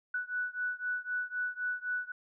sine beating tone pair, 1480 / 1483.9 Hz, F#6 / F#6, 0 / +5 cents, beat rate 3.9 Hz, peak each -35 / -36 dBFS, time 0.14-2.12 s, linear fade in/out 5 ms, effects none

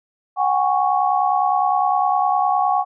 sine chord, F# suspended second, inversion none, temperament equal with one note detuned, 740 / 809.8 / 1108.7 Hz, F#5 / G#5 / C#6, 0 / -44 / 0 cents, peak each -19 / -19 / -21 dBFS, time 0.36-2.85 s, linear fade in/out 50 ms, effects none

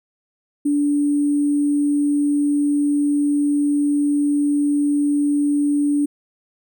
sine tone with sample-and-hold, 290 Hz, D4, 22 cents flat, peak -15 dBFS, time 0.65-6.06 s, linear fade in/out 10 ms, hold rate 8820 Hz, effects none

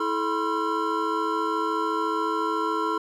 triangle tone cluster, 327.1 / 432.3 / 986 / 1060 / 1359 Hz, E4 / A4 / B5 / C6 / F6, -13 / -31 / -3 / +22 / -48 cents, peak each -28 dBFS, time 0-2.98 s, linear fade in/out 5 ms, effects none

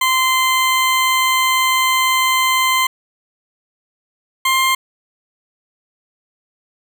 20% pulse tone pair in turn, 1038 / 1054.3 Hz, C6 / C6, -14 / +13 cents, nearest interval unison, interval 27 cents, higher second, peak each -8 dBFS, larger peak neither, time 0.01-2.87 / 4.45-4.75 s, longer first, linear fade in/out 5 ms, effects none

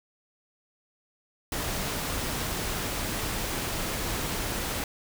pink noise, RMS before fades -31 dBFS, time 1.52-4.84 s, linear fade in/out 2 ms, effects none

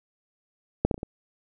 clicks, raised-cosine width 2 ms, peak -6 / -10 / -16 / -30 / -18 dBFS, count 5, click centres 0.85 / 0.912 / 0.943 / 0.979 / 1.031 s, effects none

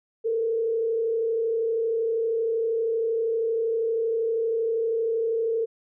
sine tone with frequency modulation, 453.8 Hz, A#4, 47 cents flat, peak -22 dBFS, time 0.24-5.66 s, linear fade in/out 20 ms, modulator 32.7 Hz, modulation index 0.47, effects none

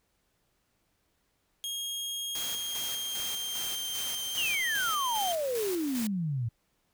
sawtooth tone with pitch glide, 3258 to 3152 Hz, G#7 to G7, -34 to +9 cents, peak -30 dBFS, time 1.64-5.32 s, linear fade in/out 0 ms, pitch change -57 cents, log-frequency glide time 2.31-3.95 s
white noise with tremolo, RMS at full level -38 dBFS, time 2.35-6.07 s, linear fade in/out 2 ms, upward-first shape square, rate 2.5 Hz, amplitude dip 50%
sine exponential sweep, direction down, 3012 to 110 Hz, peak -28 dBFS, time 4.37-6.49 s, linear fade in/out 10 ms
effects pink hiss -74 dBFS RMS until 6.93 s

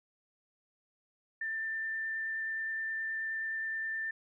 sine tone with vibrato, 1784 Hz, A6, 23 cents sharp, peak -33 dBFS, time 1.41-4.11 s, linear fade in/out 5 ms, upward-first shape triangle, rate 9.5 Hz, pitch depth 9 cents each way, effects none

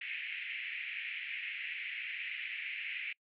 pink band-pass noise, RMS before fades -41 dBFS, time 0.01-3.13 s, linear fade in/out 5 ms, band 2000 to 2700 Hz, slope 48 dB/octave, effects noise-tail reverb RT60 0.1 s tail -26 dB re dry

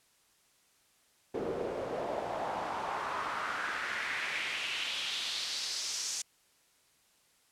pink noise with band-pass filter sweep, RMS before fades -36 dBFS, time 1.34-6.22 s, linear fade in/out 5 ms, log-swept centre 390 to 6500 Hz, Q 2.6, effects white hiss -68 dBFS RMS until 7.51 s + low-pass 11000 Hz 12 dB/octave

